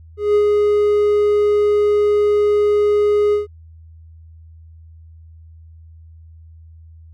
triangle tone with ADSR envelope, 415.3 Hz, G#4, in tune, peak -8 dBFS, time 0.17-3.47 s, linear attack 180 ms, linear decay 77 ms, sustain -2 dB, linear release 140 ms, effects added 81 Hz sine -39 dBFS peak until 7.13 s

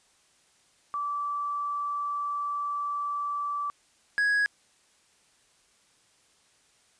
sine / triangle tone pair in turn, 1160 / 1663.3 Hz, D6 / G#6, -22 / +2 cents, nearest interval tritone, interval 624 cents, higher second, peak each -28 / -20 dBFS, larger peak second, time 0.94-3.7 / 4.18-4.46 s, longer first, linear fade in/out 0 ms, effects white hiss -64 dBFS RMS until 6.99 s + resampled to 22050 Hz

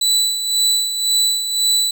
30% pulse tone with tremolo, 3969 Hz, B7, 8 cents sharp, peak -10 dBFS, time 0.01-1.91 s, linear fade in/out 5 ms, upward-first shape sine, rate 1.9 Hz, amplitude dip 60%, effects none

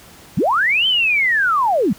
sine linear two-way sweep, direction up then down, 110 to 3136 to 157.2 Hz, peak -13 dBFS, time 0.37-1.93 s, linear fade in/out 5 ms, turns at 0.87 s, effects pink hiss -43 dBFS RMS until 1.98 s + high-pass 60 Hz 12 dB/octave

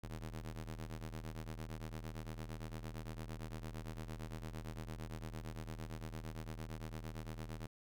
sawtooth ring-modulated tone, 79.8 Hz, D#2, 44 cents sharp, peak -37 dBFS, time 0.03-7.67 s, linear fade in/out 10 ms, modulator 35.5 Hz, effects none

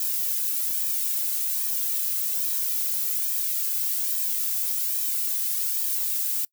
violet noise with flanger, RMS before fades -26 dBFS, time 0-6.45 s, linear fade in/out 2 ms, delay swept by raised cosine 1.4 to 2.17 ms, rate 1.2 Hz, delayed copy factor -0.6, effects noise-tail reverb RT60 0.1 s tail -25 dB re dry

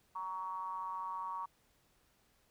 triangle ring-modulated tone, 92.5 Hz, F#2, in tune, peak -33 dBFS, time 0.15-1.46 s, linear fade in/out 10 ms, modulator 1030 Hz, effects pink hiss -72 dBFS RMS until 2.5 s

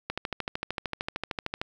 click train, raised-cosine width 0.3 ms, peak -14 dBFS, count 21, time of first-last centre 0.1-1.615 s, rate 13.2 Hz, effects 8-bit

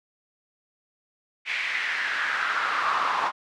brown noise with high-pass filter sweep, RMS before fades -26 dBFS, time 1.45-3.32 s, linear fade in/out 50 ms, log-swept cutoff 2300 to 990 Hz, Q 3.8, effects low-pass 4000 Hz 12 dB/octave

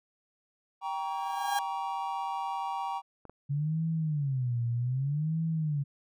triangle chord, G diminished, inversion none, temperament just, 784 / 940.8 / 1128.9 Hz, G5 / Bb5 / Db6, 0 / +16 / +31 cents, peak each -33 / -33 / -37 dBFS, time 0.81-3.02 s, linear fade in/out 50 ms
35% pulse tone with exponential growth, 811 Hz, G#5, 41 cents flat, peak -24 dBFS, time 0.94-1.59 s, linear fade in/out 2 ms, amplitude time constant 140 ms
clicks, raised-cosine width 1 ms, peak -33 dBFS, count 2, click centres 3.253 / 3.296 s
sine tone with vibrato, 138.59 Hz, C#3, in tune, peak -27 dBFS, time 3.49-5.84 s, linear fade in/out 20 ms, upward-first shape sine, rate 0.64 Hz, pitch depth 280 cents each way
effects none

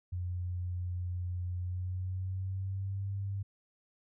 sine tone with pitch glide, 89.4 to 98.62 Hz, F2 to G2, +41 to +11 cents, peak -33 dBFS, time 0.12-3.43 s, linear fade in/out 10 ms, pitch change +170 cents, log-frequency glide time 1.54-3.1 s, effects none

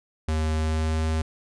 square tone with pitch glide, 78.4 to 79.31 Hz, D#2 to D#2, +14 to +34 cents, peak -23 dBFS, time 0.28-1.22 s, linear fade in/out 5 ms, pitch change +20 cents, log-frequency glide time 0.55-1.01 s, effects resampled to 22050 Hz

